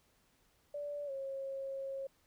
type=tone with pitch glide; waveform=sine; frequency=581 to 542.1 Hz; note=D5 to C#5; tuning=-19 to -39 cents; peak=-38 dBFS; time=0.74-2.07 s; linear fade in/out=5 ms; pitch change=-120 cents; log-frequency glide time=1.06-1.11 s; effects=pink hiss -72 dBFS RMS until 2.26 s